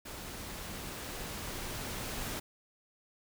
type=noise with level ramp; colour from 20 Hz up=pink; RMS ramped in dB=-44 to -38 dBFS; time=0.05-2.4 s; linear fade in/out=10 ms; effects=none